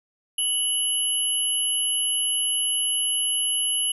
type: tone pair together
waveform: sine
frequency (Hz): 2960 / 11175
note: F#7 / F9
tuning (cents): 0 / 0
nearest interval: octave + major seventh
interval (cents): 2300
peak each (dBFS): -24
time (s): 0.38-3.92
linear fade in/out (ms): 5
effects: none